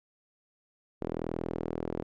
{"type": "tone with band-pass filter", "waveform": "sawtooth", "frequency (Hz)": 40.96, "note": "E1", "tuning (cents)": -10, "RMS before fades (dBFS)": -35, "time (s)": [1.01, 2.03], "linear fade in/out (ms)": 10, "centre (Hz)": 390, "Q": 1.5, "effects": []}